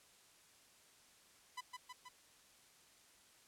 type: tone with echo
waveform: sawtooth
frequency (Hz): 1000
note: B5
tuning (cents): +21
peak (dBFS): -39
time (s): 1.57-1.61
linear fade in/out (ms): 10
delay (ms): 160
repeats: 3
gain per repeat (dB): -3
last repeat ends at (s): 2.09
effects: white hiss -66 dBFS RMS until 3.47 s + low-pass 10000 Hz 12 dB/octave